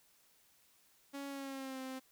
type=tone with pitch glide; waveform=sawtooth; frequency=278.9 to 261.7 Hz; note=C#4 to C4; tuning=+11 to 0 cents; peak=-38 dBFS; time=1.13-2 s; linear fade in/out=20 ms; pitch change=-111 cents; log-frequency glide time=1.28-1.8 s; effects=white hiss -69 dBFS RMS until 2.11 s